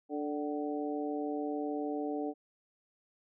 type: harmonic tone with a mistuned harmonic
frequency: 146.83 Hz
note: D3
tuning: in tune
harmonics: 2 / 3 / 4 / 5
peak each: -35 / -38 / -42 / -41 dBFS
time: 0.09-2.34 s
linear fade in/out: 50 ms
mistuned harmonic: 5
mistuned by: +49 cents
effects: none